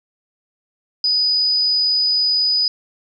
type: tone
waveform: sine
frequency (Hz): 4971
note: D#8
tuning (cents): -2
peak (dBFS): -14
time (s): 1.04-2.68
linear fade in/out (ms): 2
effects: none